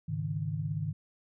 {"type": "chord", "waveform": "sine", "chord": "Ab suspended fourth", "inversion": "none", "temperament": "just", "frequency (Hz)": [103.83, 138.43, 155.74], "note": ["Ab2", "Db3", "Eb3"], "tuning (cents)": [0, -2, 2], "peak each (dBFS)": [-36, -37, -33], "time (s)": [0.08, 0.93], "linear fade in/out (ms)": 10, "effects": []}